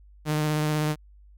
sawtooth tone with vibrato, 152.3 Hz, D#3, 37 cents flat, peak -19 dBFS, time 0.25-0.96 s, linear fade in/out 50 ms, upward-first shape square, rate 16 Hz, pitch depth 13 cents each way, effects added 50 Hz sine -49 dBFS peak until 1.37 s

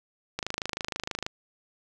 click train, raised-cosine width 0.2 ms, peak -13 dBFS, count 24, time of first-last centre 0.39-1.265 s, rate 26.3 Hz, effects none

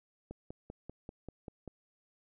click train, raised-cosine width 2 ms, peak -30 dBFS, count 8, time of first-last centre 0.31-1.677 s, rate 5.12 Hz, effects none

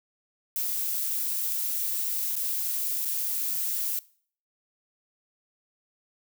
violet noise with dropouts, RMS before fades -29 dBFS, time 0.56-3.99 s, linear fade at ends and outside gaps 1 ms, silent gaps 2.356-2.364 / 3.05-3.054 s, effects noise-tail reverb RT60 0.5 s tail -21 dB re dry

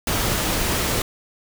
pink noise, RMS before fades -22 dBFS, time 0.07-1.02 s, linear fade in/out 2 ms, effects none

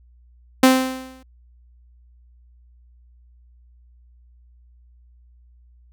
sawtooth tone with exponential decay, 260 Hz, C4, 11 cents flat, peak -4 dBFS, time 0.63-1.23 s, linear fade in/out 5 ms, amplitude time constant 130 ms, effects added 60 Hz sine -49 dBFS peak until 5.92 s

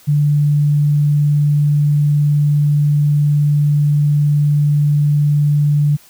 sine tone, 146.83 Hz, D3, in tune, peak -10 dBFS, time 0.07-5.97 s, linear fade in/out 20 ms, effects white hiss -46 dBFS RMS until 6.09 s

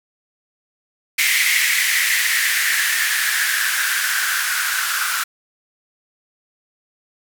violet noise with band-pass filter sweep, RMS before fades -19 dBFS, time 1.18-5.24 s, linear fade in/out 10 ms, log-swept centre 2100 to 1400 Hz, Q 6.4, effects none

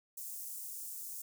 white high-pass noise, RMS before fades -44 dBFS, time 0.17-1.22 s, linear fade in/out 5 ms, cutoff 6900 Hz, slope 24 dB/octave, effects none

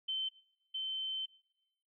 sine tone pair in turn, 3084 / 3084 Hz, G7 / G7, -29 / -29 cents, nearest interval unison, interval 0 cents, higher neither, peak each -33 / -35 dBFS, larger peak first, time 0.08-0.29 / 0.74-1.26 s, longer second, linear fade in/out 10 ms, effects noise-tail reverb RT60 0.9 s tail -22 dB re dry

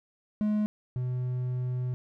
triangle tone pair in turn, 211.2 / 125.58 Hz, G#3 / B2, +29 / +29 cents, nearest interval major sixth, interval 900 cents, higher first, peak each -22 / -26 dBFS, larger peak first, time 0.41-0.66 / 0.96-1.94 s, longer second, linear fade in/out 0 ms, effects none

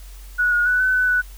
sine tone with pitch steps, 1466 / 1439 / 1485 / 1513 / 1501 / 1484 Hz, F#6 / F#6 / F#6 / F#6 / F#6 / F#6, -16 / -49 / +6 / +38 / +24 / +5 cents, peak -15 dBFS, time 0.38-1.22 s, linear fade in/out 20 ms, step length 140 ms, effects added 46 Hz sine -36 dBFS peak until 1.37 s + white hiss -48 dBFS RMS until 1.37 s

